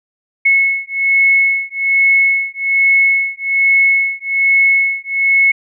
sine beating tone pair, 2191 / 2192.2 Hz, C#7 / C#7, -21 / -20 cents, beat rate 1.2 Hz, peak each -13 dBFS, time 0.45-5.52 s, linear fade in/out 10 ms, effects none

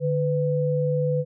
sine tone pair together, 148.65 / 500 Hz, D3 / B4, +21 / +21 cents, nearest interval octave + major sixth, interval 2100 cents, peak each -23 dBFS, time 0-1.25 s, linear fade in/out 50 ms, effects none

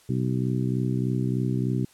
harmonic tone, 63.3 Hz, B1, 43 cents sharp, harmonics 2 / 3 / 4 / 5 / 6, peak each -25 / -29 / -31 / -33 / -35 dBFS, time 0.09-1.85 s, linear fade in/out 5 ms, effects white hiss -57 dBFS RMS until 1.93 s + low-pass 11000 Hz 12 dB/octave

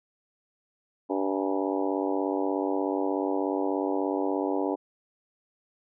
harmonic tone with a mistuned harmonic, 96.7 Hz, G2, 23 cents flat, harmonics 3 / 4 / 5 / 6 / 7 / 8 / 9 / 10, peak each -29 / -31 / -33 / -35 / -36 / -37 / -38 / -39 dBFS, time 1.09-4.76 s, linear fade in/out 20 ms, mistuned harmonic 8, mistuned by +72 cents, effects none

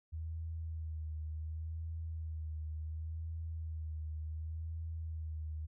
sine tone with vibrato, 79.5 Hz, D#2, 38 cents sharp, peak -38 dBFS, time 0.12-5.67 s, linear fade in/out 20 ms, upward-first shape sine, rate 0.69 Hz, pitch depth 39 cents each way, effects none

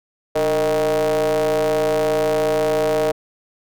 square ring-modulated tone, 81.2 Hz, E2, 26 cents flat, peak -14 dBFS, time 0.35-3.12 s, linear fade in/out 10 ms, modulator 540 Hz, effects none

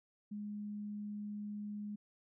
sine tone, 207.7 Hz, G#3, in tune, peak -40 dBFS, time 0.31-1.96 s, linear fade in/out 10 ms, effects none

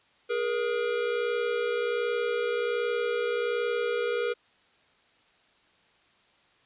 square tone pair together, 416.1 / 477.4 Hz, G#4 / A#4, +3 / +41 cents, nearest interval major second, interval 238 cents, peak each -32 / -28 dBFS, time 0.29-4.34 s, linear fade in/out 20 ms, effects white hiss -63 dBFS RMS until 6.65 s + resampled to 8000 Hz

